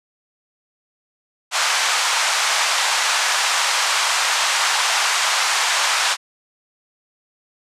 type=band-pass noise; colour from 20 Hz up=pink; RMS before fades=-19 dBFS; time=1.51-6.17 s; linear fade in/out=50 ms; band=830 to 8200 Hz; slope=24 dB/octave; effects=resampled to 32000 Hz